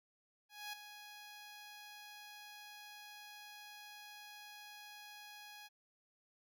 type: tone with ADSR envelope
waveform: 10% pulse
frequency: 832 Hz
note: G#5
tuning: 3 cents sharp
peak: -34 dBFS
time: 0.49-5.69 s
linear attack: 240 ms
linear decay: 8 ms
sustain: -10 dB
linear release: 29 ms
effects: none